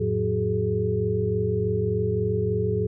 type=tone cluster; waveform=sine; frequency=86.6 / 110 / 181.9 / 378.2 / 424.3 Hz; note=F2 / A2 / F#3 / F#4 / G#4; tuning=-14 / 0 / -29 / +38 / +37 cents; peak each=-31 / -26 / -30 / -32 / -25 dBFS; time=0-2.87 s; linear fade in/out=10 ms; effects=none